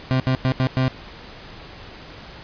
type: tone bursts at uneven times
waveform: 30% pulse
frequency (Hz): 130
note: C3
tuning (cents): -11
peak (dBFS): -14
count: 5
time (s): 0.11-0.2 / 0.27-0.35 / 0.45-0.52 / 0.6-0.67 / 0.77-0.88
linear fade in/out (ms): 0
effects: pink hiss -40 dBFS RMS until 2.43 s + resampled to 11025 Hz